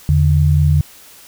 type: tone pair together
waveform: sine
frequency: 82.41 / 146.84 Hz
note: E2 / D3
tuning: 0 / 0 cents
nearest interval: minor seventh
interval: 1000 cents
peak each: -12 dBFS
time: 0.09-0.81 s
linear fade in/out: 0 ms
effects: white hiss -42 dBFS RMS until 1.27 s